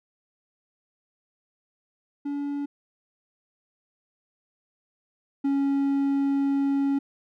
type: tone pair in turn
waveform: triangle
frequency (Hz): 285.3 / 277.5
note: C#4 / C#4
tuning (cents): +50 / +2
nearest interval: unison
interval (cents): 48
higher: first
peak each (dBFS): -25 / -19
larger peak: second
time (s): 2.25-2.66 / 5.44-6.99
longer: second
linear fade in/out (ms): 10
effects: none